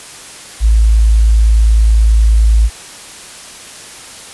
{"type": "tone", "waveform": "sine", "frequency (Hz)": 54.8, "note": "A1", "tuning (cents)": -6, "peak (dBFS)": -5, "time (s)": [0.6, 2.7], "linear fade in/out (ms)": 50, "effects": ["white hiss -32 dBFS RMS until 4.33 s", "resampled to 24000 Hz"]}